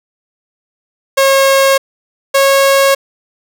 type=tone pair in turn; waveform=sawtooth; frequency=543 / 548 Hz; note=C#5 / C#5; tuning=-36 / -20 cents; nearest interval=unison; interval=16 cents; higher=second; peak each=-3 dBFS; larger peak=neither; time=1.17-1.78 / 2.34-2.95 s; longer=neither; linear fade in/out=10 ms; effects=none